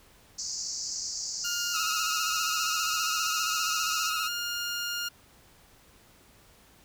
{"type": "band-pass noise", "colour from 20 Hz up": "white", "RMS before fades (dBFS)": -35, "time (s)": [0.38, 4.1], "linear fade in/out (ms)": 10, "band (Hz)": [4600, 7100], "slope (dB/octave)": 96}
{"type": "tone", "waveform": "15% pulse", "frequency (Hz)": 1413, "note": "F6", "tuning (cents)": 20, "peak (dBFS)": -24, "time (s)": [1.44, 5.09], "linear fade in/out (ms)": 10}
{"type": "tone with vibrato", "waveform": "sawtooth", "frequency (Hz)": 1292, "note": "E6", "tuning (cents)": -35, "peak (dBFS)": -27, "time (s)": [1.73, 4.29], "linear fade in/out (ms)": 20, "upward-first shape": "sine", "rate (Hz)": 15, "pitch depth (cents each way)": 50}
{"effects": ["pink hiss -58 dBFS RMS until 6.84 s"]}